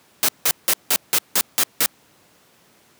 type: noise bursts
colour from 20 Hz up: white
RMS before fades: -17 dBFS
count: 8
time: 0.23-1.86 s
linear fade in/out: 0 ms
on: 55 ms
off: 170 ms
effects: pink hiss -55 dBFS RMS until 2.99 s + high-pass 150 Hz 12 dB/octave